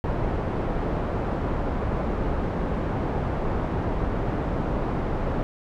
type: low-pass noise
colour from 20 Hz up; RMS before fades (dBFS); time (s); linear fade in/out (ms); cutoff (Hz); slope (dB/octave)
pink; -26; 0.04-5.43; 0; 940; 12
effects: none